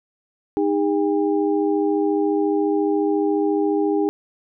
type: tone cluster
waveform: sine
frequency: 309.9 / 404.2 / 805 Hz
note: D#4 / G#4 / G5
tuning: -7 / -47 / +46 cents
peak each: -20 / -20 / -28 dBFS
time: 0.57-4.09 s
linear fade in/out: 0 ms
effects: none